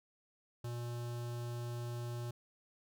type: tone with notch filter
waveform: square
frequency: 119.7 Hz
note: A#2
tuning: 46 cents sharp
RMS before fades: -41 dBFS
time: 0.64-2.31 s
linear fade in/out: 5 ms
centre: 2100 Hz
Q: 1.8
effects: none